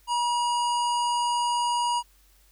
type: harmonic tone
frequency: 959 Hz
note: A#5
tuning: 49 cents sharp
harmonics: 1 / 3 / 5 / 7 / 9 / 10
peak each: -23 / -33 / -37 / -40 / -42 / -43 dBFS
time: 0.07-2.03 s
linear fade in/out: 50 ms
effects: added 48 Hz sine -58 dBFS peak until 2.51 s + white hiss -62 dBFS RMS until 2.51 s

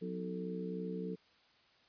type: harmonic tone with a mistuned harmonic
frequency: 63.2 Hz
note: B1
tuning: 41 cents sharp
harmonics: 3 / 4 / 5 / 6 / 7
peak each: -40 / -48 / -47 / -52 / -42 dBFS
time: 0.01-1.16 s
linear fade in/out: 20 ms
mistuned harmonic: 3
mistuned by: -84 cents
effects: white hiss -67 dBFS RMS until 1.88 s + resampled to 11025 Hz

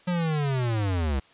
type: linear sweep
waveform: square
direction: down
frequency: 181.6 to 64.1 Hz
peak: -24 dBFS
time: 0.07-1.2 s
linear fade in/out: 10 ms
effects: white hiss -56 dBFS RMS until 1.33 s + resampled to 8000 Hz

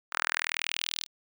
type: tone with high-pass filter sweep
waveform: sawtooth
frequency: 40.43 Hz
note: E1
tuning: 33 cents flat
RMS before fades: -33 dBFS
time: 0.11-1.07 s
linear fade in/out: 50 ms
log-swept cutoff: 1300 to 4100 Hz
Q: 2.7
effects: none

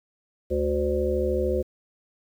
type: harmonic tone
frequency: 73.42 Hz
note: D2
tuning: in tune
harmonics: 1 / 3 / 5 / 7 / 8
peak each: -28 / -33 / -26 / -26 / -34 dBFS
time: 0.5-1.63 s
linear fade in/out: 20 ms
effects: 9-bit

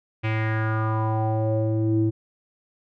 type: tone with low-pass filter sweep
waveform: square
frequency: 110 Hz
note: A2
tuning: in tune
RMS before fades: -23 dBFS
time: 0.23-2.11 s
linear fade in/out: 20 ms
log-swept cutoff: 2500 to 290 Hz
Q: 4.1
effects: none

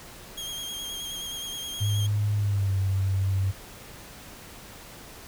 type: tone with vibrato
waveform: sawtooth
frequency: 3239 Hz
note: G#7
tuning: 44 cents flat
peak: -30 dBFS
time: 0.37-2.07 s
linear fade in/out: 10 ms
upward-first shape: square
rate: 9.5 Hz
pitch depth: 24 cents each way
type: tone with pitch glide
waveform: sine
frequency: 103.83 to 96.32 Hz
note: G#2 to G2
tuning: 0 to -30 cents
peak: -22 dBFS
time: 1.8-3.52 s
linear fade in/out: 20 ms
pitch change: -130 cents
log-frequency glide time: 2.36-2.75 s
effects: pink hiss -45 dBFS RMS until 5.27 s

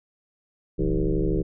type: tone with frequency modulation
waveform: sine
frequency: 170 Hz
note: F3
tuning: 46 cents flat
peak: -20 dBFS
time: 0.78-1.43 s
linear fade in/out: 20 ms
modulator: 72.3 Hz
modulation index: 3.8
effects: none

